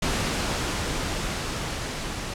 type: noise with level ramp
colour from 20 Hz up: pink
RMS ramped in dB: -25 to -32 dBFS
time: 0.02-2.34 s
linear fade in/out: 5 ms
effects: low-pass 8000 Hz 12 dB/octave